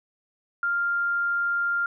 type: tone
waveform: sine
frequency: 1396.9 Hz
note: F6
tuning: in tune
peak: -22 dBFS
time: 0.63-1.86 s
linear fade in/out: 2 ms
effects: none